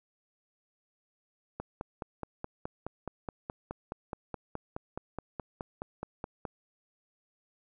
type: click train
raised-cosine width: 1 ms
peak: -22 dBFS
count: 24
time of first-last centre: 1.6-6.452 s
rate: 4.74 Hz
effects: none